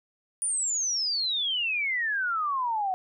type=exponential sweep; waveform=sine; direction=down; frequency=9600 to 730 Hz; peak=-25 dBFS; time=0.42-2.94 s; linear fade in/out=0 ms; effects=none